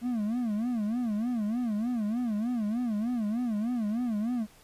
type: tone with vibrato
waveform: triangle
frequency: 226.9 Hz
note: A#3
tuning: 47 cents flat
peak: -25 dBFS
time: 0.01-4.47 s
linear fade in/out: 50 ms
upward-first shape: sine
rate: 3.3 Hz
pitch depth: 170 cents each way
effects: pink hiss -57 dBFS RMS until 4.63 s + resampled to 32000 Hz